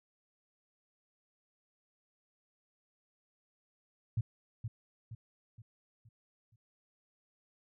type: tone with echo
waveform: sine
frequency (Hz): 113.2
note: A2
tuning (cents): +50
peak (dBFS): -28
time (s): 4.17-4.21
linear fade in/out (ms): 5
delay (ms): 470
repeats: 5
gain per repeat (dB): -7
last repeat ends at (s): 6.56
effects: none